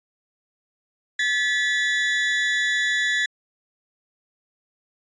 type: tone pair together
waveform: 35% pulse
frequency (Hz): 1727.3 / 1954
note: A6 / B6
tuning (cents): -32 / -19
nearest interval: major second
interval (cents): 213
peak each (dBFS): -20 / -22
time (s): 1.19-3.26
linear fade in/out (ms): 5
effects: resampled to 16000 Hz